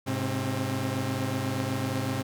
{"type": "tone cluster", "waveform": "sawtooth", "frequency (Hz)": [104.1, 129.4, 266.9], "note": ["G#2", "C3", "C4"], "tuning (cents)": [5, -19, 35], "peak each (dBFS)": -28, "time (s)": [0.06, 2.23], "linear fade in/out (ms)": 20, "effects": []}